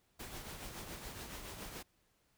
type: noise with tremolo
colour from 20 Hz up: pink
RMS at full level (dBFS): -45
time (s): 0.19-1.83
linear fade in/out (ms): 10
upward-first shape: triangle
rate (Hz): 7.1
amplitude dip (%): 50
effects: pink hiss -75 dBFS RMS until 2.37 s